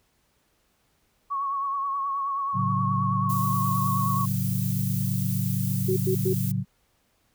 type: tone with vibrato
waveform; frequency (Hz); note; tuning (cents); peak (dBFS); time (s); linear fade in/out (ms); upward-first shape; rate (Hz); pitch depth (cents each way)
sine; 1107; C#6; -3; -25; 1.3-4.26; 20; triangle; 9.4; 45
type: chord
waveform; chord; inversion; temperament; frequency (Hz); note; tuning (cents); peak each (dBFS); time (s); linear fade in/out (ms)
sine; F# minor; first; equal; 110 / 138.59 / 185; A2 / C#3 / F#3; 0 / 0 / 0; -28; 2.53-6.65; 50
type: noise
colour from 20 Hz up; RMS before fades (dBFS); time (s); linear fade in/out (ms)
violet; -35; 3.29-6.52; 10
type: tone bursts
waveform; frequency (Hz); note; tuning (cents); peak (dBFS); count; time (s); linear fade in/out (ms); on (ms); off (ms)
sine; 374.1; F#4; +19; -22; 3; 5.88-6.337; 10; 87; 98
effects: pink hiss -68 dBFS RMS until 7.34 s